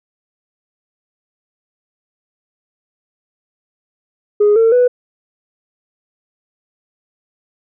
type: tone with pitch steps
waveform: sine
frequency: 415.3 / 452.9 / 493.9 Hz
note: G#4 / A#4 / B4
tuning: 0 / -50 / 0 cents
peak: -6 dBFS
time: 4.4-4.88 s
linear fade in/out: 10 ms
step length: 160 ms
effects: tanh soft clip ceiling -5 dBFS